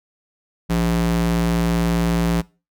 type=tone with high-pass filter; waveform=square; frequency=57.4 Hz; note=A#1; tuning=26 cents flat; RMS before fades=-19 dBFS; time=0.69-2.42 s; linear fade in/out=20 ms; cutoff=120 Hz; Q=4.6; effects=noise-tail reverb RT60 0.3 s tail -22 dB re dry